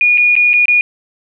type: tone with dropouts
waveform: sine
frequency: 2444 Hz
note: D#7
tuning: 32 cents flat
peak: -7 dBFS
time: 0.01-0.81 s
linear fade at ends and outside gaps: 1 ms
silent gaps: 0.175-0.18 / 0.354-0.364 / 0.533-0.538 / 0.656-0.682 s
effects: none